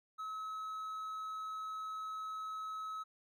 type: tone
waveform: triangle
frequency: 1287 Hz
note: E6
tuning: 42 cents flat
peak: -38 dBFS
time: 0.18-3.04 s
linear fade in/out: 20 ms
effects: none